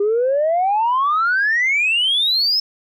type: exponential sweep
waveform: sine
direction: up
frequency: 397.6 to 5270 Hz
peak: -13 dBFS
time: 0-2.6 s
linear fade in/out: 5 ms
effects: tanh soft clip ceiling -11 dBFS